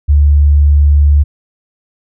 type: tone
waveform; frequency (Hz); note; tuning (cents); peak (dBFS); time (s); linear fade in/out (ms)
sine; 72.7; D2; -17; -4; 0.08-1.24; 20
effects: none